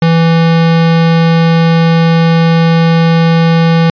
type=tone; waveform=square; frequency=165.3 Hz; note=E3; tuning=5 cents sharp; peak=-6 dBFS; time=0.02-3.9 s; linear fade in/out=2 ms; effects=resampled to 11025 Hz